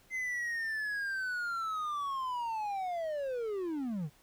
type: linear sweep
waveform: triangle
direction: down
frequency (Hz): 2072 to 134.9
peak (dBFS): -31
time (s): 0.1-4.1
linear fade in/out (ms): 50
effects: pink hiss -64 dBFS RMS until 4.22 s